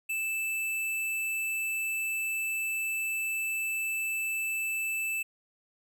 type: tone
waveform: square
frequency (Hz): 2638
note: E7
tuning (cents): +1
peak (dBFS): -30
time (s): 0.09-5.23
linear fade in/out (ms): 10
effects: none